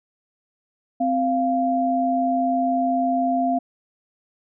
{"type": "tone pair together", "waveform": "sine", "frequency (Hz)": [260, 694], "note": ["C4", "F5"], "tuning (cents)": [-11, -11], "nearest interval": "octave + perfect fourth", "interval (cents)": 1700, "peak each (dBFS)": [-22, -20], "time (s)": [1, 3.59], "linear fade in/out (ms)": 10, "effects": []}